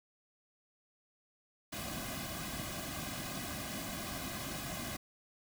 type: noise with comb filter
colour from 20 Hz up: pink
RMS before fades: -41 dBFS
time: 1.72-4.97 s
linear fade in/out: 10 ms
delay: 2.2 ms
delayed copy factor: -0.8
effects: none